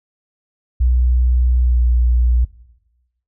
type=tone with pitch glide; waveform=sine; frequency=61.7 to 60.29 Hz; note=B1 to B1; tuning=-1 to -41 cents; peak=-11 dBFS; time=0.8-2.45 s; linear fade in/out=10 ms; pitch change=-40 cents; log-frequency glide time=1.63-1.8 s; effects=noise-tail reverb RT60 1.0 s tail -18 dB re dry